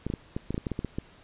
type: clicks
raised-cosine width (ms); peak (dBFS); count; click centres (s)
3; -17; 12; 0.066 / 0.101 / 0.138 / 0.365 / 0.506 / 0.544 / 0.579 / 0.668 / 0.717 / 0.791 / 0.847 / 0.985
effects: pink hiss -55 dBFS RMS until 1.23 s + resampled to 8000 Hz